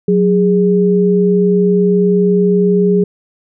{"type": "tone pair together", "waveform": "sine", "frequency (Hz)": [183.3, 411.5], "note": ["F#3", "G#4"], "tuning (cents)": [-16, -16], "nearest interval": "octave + major second", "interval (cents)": 1400, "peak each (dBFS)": -11, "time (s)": [0.08, 3.04], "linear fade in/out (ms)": 5, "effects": []}